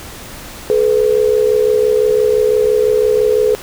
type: tone pair together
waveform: sine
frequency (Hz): 428 / 493.9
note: A4 / B4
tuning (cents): -48 / 0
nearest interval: major second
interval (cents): 248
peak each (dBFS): -11 / -14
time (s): 0.7-3.55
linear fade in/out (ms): 0
effects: pink hiss -32 dBFS RMS until 3.62 s